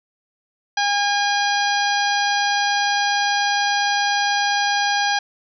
harmonic tone with a mistuned harmonic, 813 Hz, G#5, 37 cents flat, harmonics 1 / 2 / 3 / 4 / 5 / 6 / 7, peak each -20 / -22 / -30 / -28 / -29 / -28 / -32 dBFS, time 0.77-5.19 s, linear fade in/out 5 ms, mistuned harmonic 7, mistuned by +50 cents, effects none

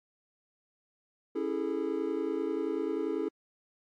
triangle chord, A major seventh, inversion first, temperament equal with one note detuned, 277.2 / 329.6 / 409.8 / 440 Hz, C#4 / E4 / G#4 / A4, 0 / 0 / -23 / 0 cents, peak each -35 / -32 / -33 / -34 dBFS, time 1.35-3.29 s, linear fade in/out 10 ms, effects AAC 64 kbps

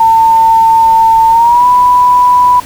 sine tone with pitch glide, 901 to 988.2 Hz, A5 to B5, +41 to +1 cents, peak -3 dBFS, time 0-2.6 s, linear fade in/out 5 ms, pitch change +160 cents, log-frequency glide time 1.29-1.66 s, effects pink hiss -29 dBFS RMS until 2.65 s

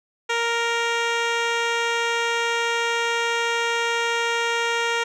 10% pulse tone with low-pass filter, 466.2 Hz, A#4, in tune, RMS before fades -23 dBFS, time 0.29-5.04 s, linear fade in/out 10 ms, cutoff 5000 Hz, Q 1.1, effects none

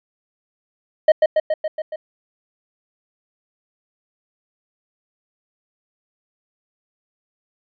triangle tone with echo, 622.3 Hz, D#5, in tune, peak -5 dBFS, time 1.08-1.12 s, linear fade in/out 5 ms, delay 140 ms, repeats 6, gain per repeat -3 dB, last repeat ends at 1.96 s, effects resampled to 11025 Hz

